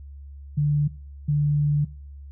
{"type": "tone bursts at uneven times", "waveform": "sine", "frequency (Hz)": 146.83, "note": "D3", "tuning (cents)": 0, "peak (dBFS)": -18, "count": 2, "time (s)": [[0.57, 0.88], [1.28, 1.85]], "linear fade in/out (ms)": 10, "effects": ["noise-tail reverb RT60 0.6 s tail -22 dB re dry", "added 70 Hz sine -38 dBFS peak until 2.31 s"]}